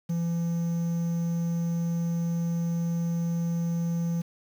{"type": "tone with quantisation", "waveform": "triangle", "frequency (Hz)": 169, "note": "E3", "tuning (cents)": 43, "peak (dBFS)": -23, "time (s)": [0.09, 4.22], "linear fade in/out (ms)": 10, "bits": 8, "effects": []}